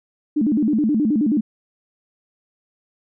sine tone with vibrato, 255.7 Hz, C4, 40 cents flat, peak -15 dBFS, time 0.36-1.41 s, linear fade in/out 10 ms, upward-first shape square, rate 9.4 Hz, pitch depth 270 cents each way, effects none

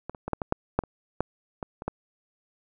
clicks, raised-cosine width 1 ms, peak -19 / -27 / -18 / -11 / -15 / -8 / -7 / -25 / -10 / -18 / -22 / -14 dBFS, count 12, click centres 0.096 / 0.148 / 0.28 / 0.333 / 0.418 / 0.524 / 0.79 / 0.837 / 1.206 / 1.628 / 1.821 / 1.88 s, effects none

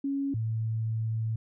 sine tone pair in turn, 277.2 / 111.54 Hz, C#4 / A2, 0 / +24 cents, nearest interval octave + major third, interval 1576 cents, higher first, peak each -27 dBFS, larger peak neither, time 0.04-0.34 / 0.34-1.36 s, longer second, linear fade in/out 5 ms, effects none

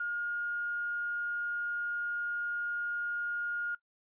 sine tone with quantisation, 1424 Hz, F6, 33 cents sharp, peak -31 dBFS, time 0-3.75 s, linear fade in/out 5 ms, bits 9, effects noise-tail reverb RT60 0.1 s tail -21 dB re dry + resampled to 8000 Hz

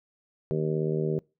harmonic tone, 77.78 Hz, D#2, in tune, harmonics 2 / 3 / 4 / 5 / 6 / 7 / 8, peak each -28 / -36 / -39 / -29 / -33 / -41 / -42 dBFS, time 0.51-1.19 s, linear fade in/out 0 ms, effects noise-tail reverb RT60 0.3 s tail -26 dB re dry

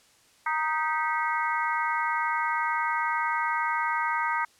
harmonic tone with a mistuned harmonic, 311.1 Hz, D#4, in tune, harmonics 3 / 4 / 5 / 6 / 7, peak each -28 / -30 / -32 / -34 / -35 dBFS, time 0.46-4.45 s, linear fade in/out 5 ms, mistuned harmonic 6, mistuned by +76 cents, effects white hiss -60 dBFS RMS until 4.59 s + low-pass 9000 Hz 12 dB/octave

